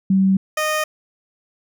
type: tone pair in turn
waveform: sine / 15% pulse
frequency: 191.8 / 616.7 Hz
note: G3 / D#5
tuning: -37 / -16 cents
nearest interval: octave + minor sixth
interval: 2021 cents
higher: second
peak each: -12 dBFS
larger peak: neither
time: 0.1-0.37 / 0.57-0.84 s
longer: neither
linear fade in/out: 5 ms
effects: none